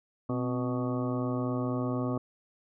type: harmonic tone with a mistuned harmonic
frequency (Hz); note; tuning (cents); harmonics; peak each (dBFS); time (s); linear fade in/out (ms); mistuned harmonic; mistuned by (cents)
123.7; B2; +3; 1 / 2 / 3 / 4 / 5 / 6 / 7 / 9 / 10; -33 / -31 / -38 / -39 / -39 / -47 / -47 / -41 / -46; 0.29-2.18; 5; 2; +59
effects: none